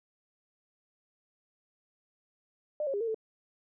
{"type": "tone with pitch steps", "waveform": "sine", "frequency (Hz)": [602, 547, 405.9, 458.9, 440.8], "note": ["D5", "C#5", "G#4", "A#4", "A4"], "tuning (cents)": [43, -23, -40, -27, 3], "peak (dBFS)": -29, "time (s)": [2.8, 3.145], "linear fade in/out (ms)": 2, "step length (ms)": 69, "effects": []}